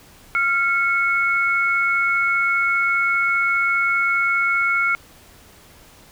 sine tone pair together, 1385 / 2200 Hz, F6 / C#7, -15 / -14 cents, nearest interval minor sixth, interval 801 cents, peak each -19 dBFS, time 0.35-4.95 s, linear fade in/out 0 ms, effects pink hiss -48 dBFS RMS until 6.11 s

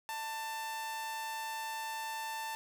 sawtooth tone with amplitude modulation, 890 Hz, A5, 20 cents sharp, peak -32 dBFS, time 0.09-2.55 s, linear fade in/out 0 ms, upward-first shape sine, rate 259 Hz, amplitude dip 35%, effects none

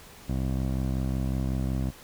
15% pulse tone with low-pass filter, 65.41 Hz, C2, in tune, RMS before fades -28 dBFS, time 0.28-1.91 s, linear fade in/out 20 ms, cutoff 550 Hz, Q 0.5, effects pink hiss -49 dBFS RMS until 2.03 s

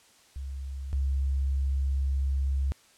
sine tone pair in turn, 68 / 68 Hz, C#2 / C#2, -33 / -33 cents, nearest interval unison, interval 0 cents, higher neither, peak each -33 / -24 dBFS, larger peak second, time 0.36-0.93 / 0.93-2.72 s, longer second, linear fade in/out 0 ms, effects white hiss -59 dBFS RMS until 2.97 s + low-pass 9000 Hz 12 dB/octave

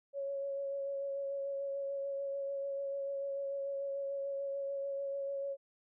sine tone with vibrato, 554.4 Hz, C#5, in tune, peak -35 dBFS, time 0.13-5.57 s, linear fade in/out 50 ms, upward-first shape sine, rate 6.8 Hz, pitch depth 15 cents each way, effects none

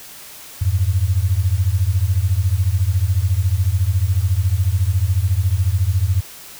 sine beating tone pair, 86.5 / 100.5 Hz, F2 / G2, -16 / +44 cents, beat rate 14 Hz, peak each -17 dBFS, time 0.61-6.21 s, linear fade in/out 10 ms, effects white hiss -38 dBFS RMS until 6.59 s

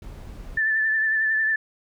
brown noise, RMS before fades -38 dBFS, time 0.02-0.58 s, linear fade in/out 2 ms
sine tone with vibrato, 1760 Hz, A6, in tune, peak -19 dBFS, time 0.57-1.56 s, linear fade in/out 5 ms, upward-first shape triangle, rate 11 Hz, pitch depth 34 cents each way
effects none

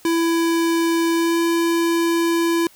square tone with pitch glide, 332.9 to 336 Hz, E4 to E4, +17 to +33 cents, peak -17 dBFS, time 0.05-2.67 s, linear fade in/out 2 ms, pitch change +16 cents, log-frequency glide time 1.14-1.39 s, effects white hiss -50 dBFS RMS until 2.75 s

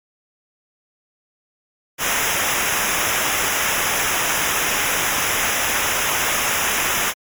pink noise with comb filter, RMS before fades -20 dBFS, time 1.98-7.14 s, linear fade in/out 50 ms, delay 0.23 ms, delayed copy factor -0.85, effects MP3 96 kbps

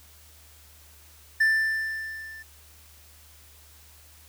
triangle tone with level ramp, 1772 Hz, A6, 12 cents sharp, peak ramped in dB -15 to -39 dBFS, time 1.4-2.43 s, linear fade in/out 10 ms, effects added 75 Hz sine -54 dBFS peak until 4.28 s + white hiss -54 dBFS RMS until 4.28 s

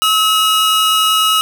45% pulse tone pair together, 1288 / 2891 Hz, E6 / F#7, -41 / -41 cents, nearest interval octave + major second, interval 1400 cents, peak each -13 dBFS, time 0.02-1.41 s, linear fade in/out 0 ms, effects none

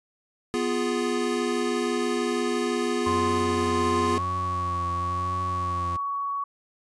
square chord, F diminished, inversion second, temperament equal, 246.9 / 349.2 / 415.3 Hz, Cb4 / F4 / Ab4, 0 / 0 / 0 cents, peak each -29 dBFS, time 0.54-4.18 s, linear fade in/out 0 ms
sine tone with pitch glide, 1046.5 to 1121.6 Hz, C6 to C#6, 0 to +20 cents, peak -26 dBFS, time 3.06-6.44 s, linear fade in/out 5 ms, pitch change +120 cents, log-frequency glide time 4.13-4.22 s
40% pulse tone with vibrato, 89.4 Hz, F2, 41 cents sharp, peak -30 dBFS, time 3.06-5.97 s, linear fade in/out 10 ms, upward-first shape triangle, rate 0.96 Hz, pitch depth 46 cents each way
effects resampled to 22050 Hz

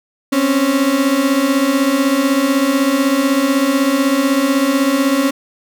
35% pulse beating tone pair, 261.2 / 277.2 Hz, C4 / C#4, -3 / 0 cents, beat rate 16 Hz, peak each -16 / -12 dBFS, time 0.32-5.31 s, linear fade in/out 10 ms, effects none

